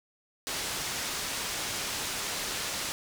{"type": "low-pass noise", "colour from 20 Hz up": "white", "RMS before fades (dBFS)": -34, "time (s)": [0.47, 2.92], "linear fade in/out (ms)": 0, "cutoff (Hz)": 7300, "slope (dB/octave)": 12, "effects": []}